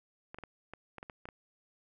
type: clicks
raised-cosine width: 0.5 ms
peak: -29 dBFS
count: 9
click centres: 0.345 / 0.386 / 0.437 / 0.736 / 0.983 / 1.029 / 1.098 / 1.255 / 1.288 s
effects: none